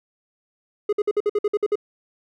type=tone bursts; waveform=triangle; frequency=416 Hz; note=G#4; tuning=3 cents sharp; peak=-15 dBFS; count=10; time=0.89-1.756 s; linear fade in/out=5 ms; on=38 ms; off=54 ms; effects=none